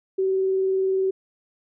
sine tone with vibrato, 381.4 Hz, G4, 47 cents flat, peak -19 dBFS, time 0.18-1.11 s, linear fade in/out 10 ms, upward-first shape triangle, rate 20 Hz, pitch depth 20 cents each way, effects none

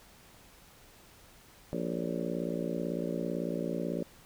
harmonic tone with a mistuned harmonic, 58 Hz, A#1, 8 cents flat, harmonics 3 / 4 / 5 / 6 / 7 / 8 / 9 / 10, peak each -37 / -38 / -39 / -40 / -40 / -41 / -42 / -42 dBFS, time 1.73-4.03 s, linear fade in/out 0 ms, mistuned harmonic 9, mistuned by +68 cents, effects pink hiss -57 dBFS RMS until 4.25 s

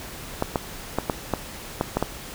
clicks, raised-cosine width 1 ms, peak -7 dBFS, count 8, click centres 0.424 / 0.558 / 0.986 / 1.098 / 1.337 / 1.811 / 1.97 / 2.026 s, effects pink hiss -38 dBFS RMS until 2.34 s

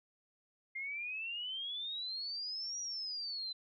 sine exponential two-way sweep, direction up then down, 2100 to 5800 to 4017 Hz, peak -38 dBFS, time 0.75-3.53 s, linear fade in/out 10 ms, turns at 2.8 s, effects none

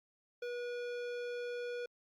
sine tone with hard clipping, 484.6 Hz, B4, 33 cents flat, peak -40 dBFS, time 0.42-1.86 s, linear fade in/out 5 ms, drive 15 dB, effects Opus 48 kbps

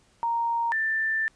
sine tone pair in turn, 931 / 1774.8 Hz, A#5 / A6, -2 / +14 cents, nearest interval major seventh, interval 1116 cents, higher second, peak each -23 dBFS, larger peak neither, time 0.23-0.72 / 0.72-1.28 s, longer second, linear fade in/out 0 ms, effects pink hiss -62 dBFS RMS until 1.35 s + resampled to 22050 Hz

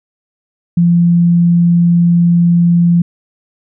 sine tone, 172 Hz, F3, 26 cents flat, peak -6 dBFS, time 0.77-3.02 s, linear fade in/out 5 ms, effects none

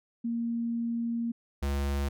sine / square tone pair in turn, 233.1 / 70.09 Hz, A#3 / C#2, 0 / +20 cents, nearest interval octave + major sixth, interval 2080 cents, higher first, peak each -28 dBFS, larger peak neither, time 0.24-1.32 / 1.62-2.09 s, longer first, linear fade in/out 10 ms, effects none

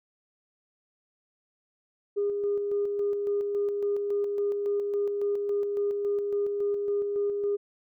sine tone with tremolo, 406.9 Hz, G#4, 35 cents flat, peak -23 dBFS, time 2.16-7.57 s, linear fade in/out 20 ms, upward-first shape square, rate 3.6 Hz, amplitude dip 35%, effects tanh soft clip ceiling -19 dBFS

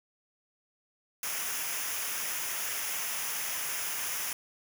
white noise with comb filter, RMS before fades -34 dBFS, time 1.23-4.33 s, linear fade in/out 2 ms, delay 0.24 ms, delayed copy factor -0.65, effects none

